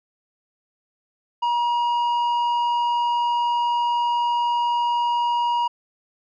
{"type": "tone with tanh clipping", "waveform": "sine", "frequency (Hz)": 954, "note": "A#5", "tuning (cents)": 40, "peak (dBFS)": -20, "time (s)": [1.42, 5.68], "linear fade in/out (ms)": 10, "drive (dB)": 7, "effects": []}